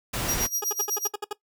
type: noise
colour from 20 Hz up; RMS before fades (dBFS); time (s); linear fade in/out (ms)
pink; -29; 0.13-0.47; 10
type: tone with tremolo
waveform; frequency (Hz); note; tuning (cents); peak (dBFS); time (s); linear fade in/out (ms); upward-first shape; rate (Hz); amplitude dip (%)
sawtooth; 5730; F8; +44; -20; 0.28-1.08; 10; sine; 8; 85
type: tone bursts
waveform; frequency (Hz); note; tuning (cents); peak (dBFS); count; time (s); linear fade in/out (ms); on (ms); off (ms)
20% pulse; 415.3; G#4; 0; -23; 9; 0.62-1.33; 5; 22; 64
effects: noise-tail reverb RT60 0.1 s tail -19 dB re dry